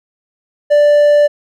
triangle tone, 587.3 Hz, D5, in tune, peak -4 dBFS, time 0.7-1.28 s, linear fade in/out 20 ms, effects none

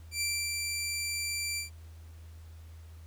15% pulse tone with ADSR envelope, 2349 Hz, D7, in tune, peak -22 dBFS, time 0.11-1.7 s, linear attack 100 ms, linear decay 280 ms, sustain -3 dB, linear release 120 ms, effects added 81 Hz sine -46 dBFS peak until 3.06 s + pink hiss -62 dBFS RMS until 3.06 s

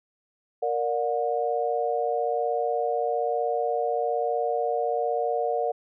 sine chord, Bb augmented, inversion none, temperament equal with one note detuned, 466.2 / 587.3 / 723.1 Hz, Bb4 / D5 / F#5, 0 / 0 / -40 cents, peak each -27 / -29 / -27 dBFS, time 0.62-5.72 s, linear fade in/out 10 ms, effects none

